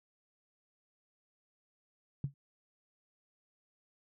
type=tone with exponential decay; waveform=sine; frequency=139.2 Hz; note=C#3; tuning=8 cents sharp; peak=-27 dBFS; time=2.24-2.34 s; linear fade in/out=2 ms; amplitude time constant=20 ms; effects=none